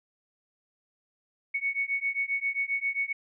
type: beating tone pair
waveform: sine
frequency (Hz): 2217 / 2224.5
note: C#7 / C#7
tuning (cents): 0 / +5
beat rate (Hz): 7.5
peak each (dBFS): -30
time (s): 1.54-3.13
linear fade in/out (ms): 10
effects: none